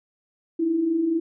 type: tone pair together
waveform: sine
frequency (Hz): 305.2 / 329.6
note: D#4 / E4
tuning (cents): -33 / 0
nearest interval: minor second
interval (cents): 133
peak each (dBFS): -30 / -20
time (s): 0.59-1.2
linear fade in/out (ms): 10
effects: none